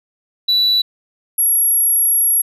sine tone pair in turn, 3951 / 11266 Hz, B7 / F9, 0 / +14 cents, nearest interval octave + tritone, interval 1814 cents, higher second, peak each -9 dBFS, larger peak neither, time 0.48-0.82 / 1.38-2.42 s, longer second, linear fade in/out 10 ms, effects tanh soft clip ceiling -10 dBFS

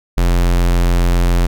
square tone, 43.62 Hz, F1, 1 cent flat, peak -11 dBFS, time 0.17-1.47 s, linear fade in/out 10 ms, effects none

